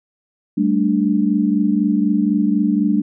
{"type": "chord", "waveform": "sine", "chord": "G suspended second", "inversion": "none", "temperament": "equal", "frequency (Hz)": [196, 220, 293.7], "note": ["G3", "A3", "D4"], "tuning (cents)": [0, 0, 0], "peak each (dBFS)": -18, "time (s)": [0.57, 3.02], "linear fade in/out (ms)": 10, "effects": []}